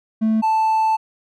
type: tone pair in turn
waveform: triangle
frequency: 220 / 880 Hz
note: A3 / A5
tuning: 0 / 0 cents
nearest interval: 2 octaves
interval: 2400 cents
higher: second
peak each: -12 dBFS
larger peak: neither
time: 0.21-0.42 / 0.42-0.97 s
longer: second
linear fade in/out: 20 ms
effects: tanh soft clip ceiling -8 dBFS